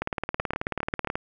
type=two click trains; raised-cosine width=0.5 ms; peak=-13 / -12 dBFS; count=6 / 22; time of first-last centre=0.4-1.073 / 0.02-1.155 s; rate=7.43 / 18.5 Hz; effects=none